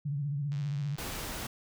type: tone with vibrato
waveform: sine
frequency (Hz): 143.2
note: D3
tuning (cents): -43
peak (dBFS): -30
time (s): 0.05-0.96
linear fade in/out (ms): 10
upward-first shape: sine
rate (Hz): 15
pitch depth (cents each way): 83
type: click train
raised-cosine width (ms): 0.2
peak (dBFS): -34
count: 77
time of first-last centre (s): 0.52-1.272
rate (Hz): 101
type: noise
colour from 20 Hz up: pink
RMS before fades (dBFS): -38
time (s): 0.98-1.47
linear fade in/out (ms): 5
effects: none